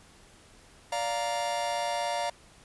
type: chord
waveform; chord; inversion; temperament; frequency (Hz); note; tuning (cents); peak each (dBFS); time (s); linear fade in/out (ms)
45% pulse; Bb major; first; just; 582.7 / 699.2 / 932.3; D5 / F5 / Bb5; -14 / +2 / 0; -34 / -32 / -33; 0.92-2.3; 5
effects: pink hiss -56 dBFS RMS until 2.64 s + resampled to 24000 Hz